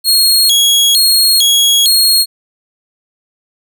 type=tone with vibrato; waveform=sawtooth; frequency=3770 Hz; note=A#7; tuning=19 cents sharp; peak=-4 dBFS; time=0.04-2.26 s; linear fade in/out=50 ms; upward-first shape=square; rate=1.1 Hz; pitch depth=220 cents each way; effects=none